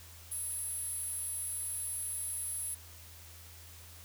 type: tone with high-pass filter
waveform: 10% pulse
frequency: 659.3 Hz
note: E5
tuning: in tune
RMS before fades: -38 dBFS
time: 0.31-2.75 s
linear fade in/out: 10 ms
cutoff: 11000 Hz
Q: 9.2
effects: added 84 Hz sine -53 dBFS peak until 4.04 s + white hiss -54 dBFS RMS until 4.04 s